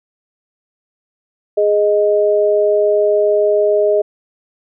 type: tone pair together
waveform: sine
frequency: 415.3 / 622.2 Hz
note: G#4 / D#5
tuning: 0 / 0 cents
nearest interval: perfect fifth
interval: 700 cents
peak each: -13 dBFS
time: 1.57-4.02 s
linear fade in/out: 10 ms
effects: none